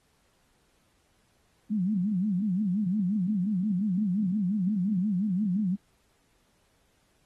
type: tone with vibrato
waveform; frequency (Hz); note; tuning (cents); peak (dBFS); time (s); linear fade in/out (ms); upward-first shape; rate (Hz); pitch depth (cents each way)
sine; 195.6; G3; -4; -24; 1.7-5.76; 20; sine; 5.7; 190
effects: pink hiss -69 dBFS RMS until 7.25 s + AAC 32 kbps